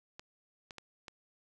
clicks, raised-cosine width 0.2 ms, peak -28 dBFS, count 4, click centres 0.195 / 0.708 / 0.783 / 1.082 s, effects none

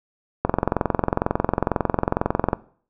click train, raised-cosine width 1 ms, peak -4 dBFS, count 47, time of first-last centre 0.45-2.531 s, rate 22.1 Hz, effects noise-tail reverb RT60 0.5 s tail -19 dB re dry

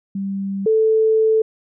sine tone pair in turn, 196 / 440 Hz, G3 / A4, 0 / 0 cents, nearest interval octave + major second, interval 1400 cents, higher second, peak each -21 / -12 dBFS, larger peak second, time 0.15-0.66 / 0.66-1.42 s, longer second, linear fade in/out 5 ms, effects none

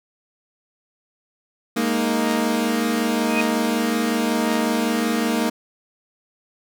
sawtooth chord, Ab suspended second, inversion none, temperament equal, 207.7 / 233.1 / 311.1 Hz, Ab3 / Bb3 / Eb4, 0 / 0 / 0 cents, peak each -22 / -17 / -21 dBFS, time 1.76-5.5 s, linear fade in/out 10 ms
sine tone with exponential growth, 2501 Hz, D#7, 8 cents sharp, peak -18 dBFS, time 3.17-3.41 s, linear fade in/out 5 ms, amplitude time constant 52 ms
effects none

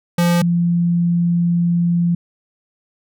square / sine tone pair in turn, 173 / 172.19 Hz, F3 / F3, -16 / -24 cents, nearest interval unison, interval 8 cents, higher first, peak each -13 dBFS, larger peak neither, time 0.18-0.42 / 0.42-2.15 s, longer second, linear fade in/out 5 ms, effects none

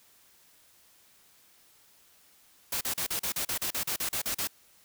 white noise bursts, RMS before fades -31 dBFS, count 14, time 2.72-4.474 s, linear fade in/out 5 ms, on 90 ms, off 38 ms, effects white hiss -61 dBFS RMS until 4.84 s

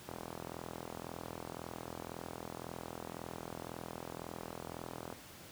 click train, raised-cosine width 1 ms, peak -28 dBFS, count 212, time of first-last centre 0.09-5.126 s, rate 41.9 Hz, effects pink hiss -53 dBFS RMS until 5.51 s + high-pass 80 Hz 12 dB/octave

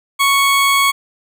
20% pulse tone, 1108.7 Hz, C#6, in tune, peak -6 dBFS, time 0.19-0.92 s, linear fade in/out 20 ms, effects none

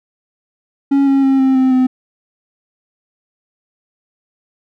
triangle tone with pitch steps, 277.4 / 273.1 / 268.9 / 264.7 / 260.6 / 256.6 Hz, C#4 / C#4 / C4 / C4 / C4 / C4, +1 / -26 / +47 / +20 / -7 / -34 cents, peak -7 dBFS, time 0.91-1.87 s, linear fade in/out 10 ms, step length 160 ms, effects none

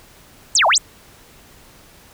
sine exponential two-way sweep, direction down then up, 8560 to 604 to 8560 Hz, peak -11 dBFS, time 0.55-0.78 s, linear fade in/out 2 ms, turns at 0.67 s, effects pink hiss -47 dBFS RMS until 2.13 s

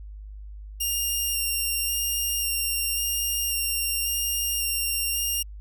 5% pulse tone with vibrato, 2794 Hz, F7, in tune, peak -16 dBFS, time 0.8-5.43 s, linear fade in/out 10 ms, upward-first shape square, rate 0.92 Hz, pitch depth 11 cents each way, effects added 51 Hz sine -37 dBFS peak until 5.6 s

